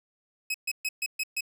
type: tone bursts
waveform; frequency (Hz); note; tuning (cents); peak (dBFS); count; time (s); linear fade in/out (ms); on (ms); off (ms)
sawtooth; 2555; D#7; +45; -24; 6; 0.5-1.408; 5; 43; 130
effects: none